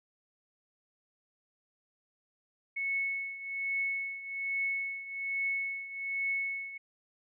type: tone with tremolo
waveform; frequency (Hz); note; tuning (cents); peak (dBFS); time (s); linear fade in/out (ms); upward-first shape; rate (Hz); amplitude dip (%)
sine; 2203; C#7; -11; -28; 2.76-6.78; 10; triangle; 1.2; 80
effects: none